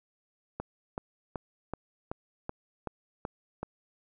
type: click train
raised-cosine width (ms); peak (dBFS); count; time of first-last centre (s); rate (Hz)
1; -20; 9; 0.6-3.63; 2.64
effects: none